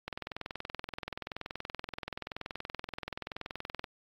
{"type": "click train", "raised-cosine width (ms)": 0.3, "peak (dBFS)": -21, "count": 80, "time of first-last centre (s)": [0.08, 3.842], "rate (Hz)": 21, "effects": ["AAC 32 kbps"]}